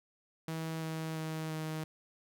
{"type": "tone with pitch steps", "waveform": "sawtooth", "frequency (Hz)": [161.3, 159.91, 158.53, 157.16], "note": ["E3", "D#3", "D#3", "D#3"], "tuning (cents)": [-37, 48, 33, 18], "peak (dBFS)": -32, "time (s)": [0.48, 1.84], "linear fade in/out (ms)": 2, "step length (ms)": 340, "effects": []}